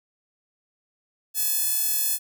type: tone with high-pass filter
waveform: sawtooth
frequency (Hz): 859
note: A5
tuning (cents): -42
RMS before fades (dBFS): -24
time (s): 1.34-2.19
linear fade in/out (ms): 50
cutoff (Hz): 11000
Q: 0.54
effects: none